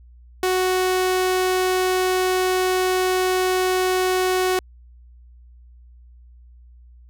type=tone; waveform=sawtooth; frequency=370 Hz; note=F#4; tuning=in tune; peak=-14 dBFS; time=0.43-4.59 s; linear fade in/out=2 ms; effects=added 60 Hz sine -44 dBFS peak until 7.09 s